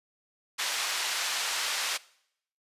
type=band-pass noise; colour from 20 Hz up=white; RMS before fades=-31 dBFS; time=0.58-1.98 s; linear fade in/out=20 ms; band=850 to 5500 Hz; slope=12 dB/octave; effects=noise-tail reverb RT60 0.7 s tail -21 dB re dry + resampled to 32000 Hz